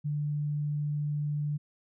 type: tone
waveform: sine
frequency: 147.7 Hz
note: D3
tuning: 10 cents sharp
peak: -28 dBFS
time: 0.04-1.58 s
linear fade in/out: 20 ms
effects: none